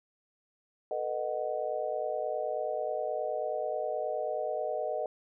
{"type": "chord", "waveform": "sine", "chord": "B dominant seventh", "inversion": "third", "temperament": "just", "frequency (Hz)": [444.5, 493.9, 617.4, 740.8], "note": ["A4", "B4", "D#5", "F#5"], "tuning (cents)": [18, 0, -14, 2], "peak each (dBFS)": [-38, -37, -33, -37], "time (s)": [0.91, 5.06], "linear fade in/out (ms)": 2, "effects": []}